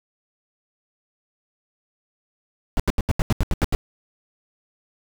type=noise bursts; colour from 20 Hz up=brown; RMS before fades=-18 dBFS; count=10; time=2.77-3.75 s; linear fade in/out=0 ms; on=26 ms; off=80 ms; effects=none